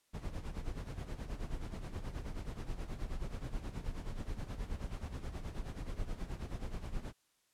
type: noise with tremolo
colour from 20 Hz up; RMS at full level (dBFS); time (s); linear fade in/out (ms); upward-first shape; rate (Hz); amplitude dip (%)
brown; -38; 0.13-7.13; 20; sine; 9.4; 70
effects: white hiss -75 dBFS RMS until 7.53 s + low-pass 11000 Hz 12 dB/octave